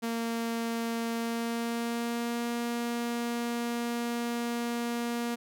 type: tone with pitch glide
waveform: sawtooth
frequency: 230.6 to 236.8 Hz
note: A#3 to A#3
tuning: -19 to +27 cents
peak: -26 dBFS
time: 0.02-5.36 s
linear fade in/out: 20 ms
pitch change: +46 cents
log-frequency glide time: 1.12-2.47 s
effects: none